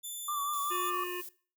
5% pulse tone with pitch glide, 3520 to 3486 Hz, A7 to A7, 0 to -17 cents, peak -31 dBFS, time 0.03-0.91 s, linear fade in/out 20 ms, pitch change -17 cents, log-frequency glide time 0.27-0.65 s
sine tone with vibrato, 1162 Hz, D6, 19 cents flat, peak -31 dBFS, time 0.28-1.04 s, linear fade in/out 5 ms, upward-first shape triangle, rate 5.3 Hz, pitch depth 63 cents each way
violet noise, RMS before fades -44 dBFS, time 0.53-1.29 s, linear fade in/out 5 ms
harmonic tone, 357.7 Hz, F4, 41 cents sharp, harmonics 1 / 3 / 5 / 7 / 8, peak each -37 / -42 / -44 / -45 / -46 dBFS, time 0.7-1.22 s, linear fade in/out 20 ms
effects noise-tail reverb RT60 0.4 s tail -19 dB re dry

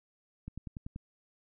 click train, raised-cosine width 5 ms, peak -28 dBFS, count 6, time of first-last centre 0.48-0.961 s, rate 10.4 Hz, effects none

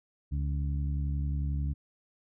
harmonic tone, 71.2 Hz, C#2, 47 cents sharp, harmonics 1 / 2 / 3 / 4, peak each -29 / -34 / -45 / -46 dBFS, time 0.31-1.74 s, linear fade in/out 20 ms, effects none

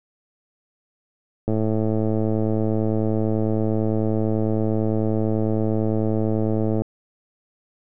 click train, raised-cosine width 2 ms, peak -10 dBFS, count 583, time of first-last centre 1.48-6.819 s, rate 109 Hz, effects none

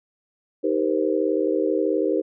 sine chord, C minor seventh, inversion first, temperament just, 314 / 392.4 / 470.9 / 523.3 Hz, Eb4 / G4 / Bb4 / C5, +16 / +2 / +18 / 0 cents, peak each -24 / -24 / -25 / -26 dBFS, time 0.63-2.22 s, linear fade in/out 20 ms, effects none

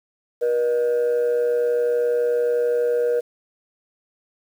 sine tone pair together, 479.7 / 611.2 Hz, A#4 / D#5, +50 / -31 cents, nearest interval major third, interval 419 cents, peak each -16 / -25 dBFS, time 0.41-3.21 s, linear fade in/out 20 ms, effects tanh soft clip ceiling -15 dBFS + 8-bit

